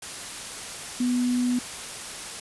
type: tone in noise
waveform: sine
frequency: 246.9 Hz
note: B3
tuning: in tune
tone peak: -21 dBFS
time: 1-1.59 s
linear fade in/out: 5 ms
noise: white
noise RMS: -36 dBFS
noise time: 0.02-2.4 s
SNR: +12 dB
effects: resampled to 24000 Hz